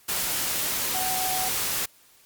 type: tone in noise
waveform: sine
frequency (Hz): 749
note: F#5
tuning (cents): +21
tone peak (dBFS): -29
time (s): 0.94-1.49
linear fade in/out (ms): 10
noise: white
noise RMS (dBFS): -27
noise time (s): 0.08-1.86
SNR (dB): -5
effects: white hiss -57 dBFS RMS until 2.25 s + Opus 48 kbps